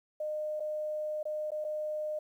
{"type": "tone with dropouts", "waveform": "sine", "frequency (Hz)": 610, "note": "D#5", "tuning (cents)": -34, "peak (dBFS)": -32, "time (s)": [0.2, 2.19], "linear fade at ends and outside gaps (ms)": 5, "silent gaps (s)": [[0.598, 0.603], [1.23, 1.253], [1.506, 1.517], [1.643, 1.647]], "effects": ["11-bit"]}